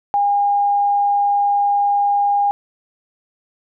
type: tone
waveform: sine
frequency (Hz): 811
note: G#5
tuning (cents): -41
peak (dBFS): -13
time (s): 0.14-2.51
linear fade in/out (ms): 0
effects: none